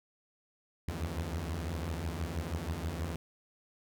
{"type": "tone cluster", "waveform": "sawtooth", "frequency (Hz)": [74, 80.6, 86.6], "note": ["D2", "E2", "F2"], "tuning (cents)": [14, -38, -14], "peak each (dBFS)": [-36, -35, -34], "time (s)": [0.88, 3.16], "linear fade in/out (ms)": 0, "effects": []}